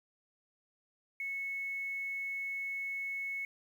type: tone with quantisation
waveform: sine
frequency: 2200 Hz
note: C#7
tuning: 14 cents flat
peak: -35 dBFS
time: 1.2-3.45 s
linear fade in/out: 2 ms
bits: 10
effects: none